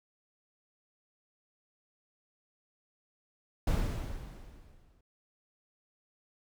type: noise with exponential decay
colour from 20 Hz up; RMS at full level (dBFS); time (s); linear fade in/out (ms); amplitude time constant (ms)
brown; -26; 3.67-5.01; 5; 290
effects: none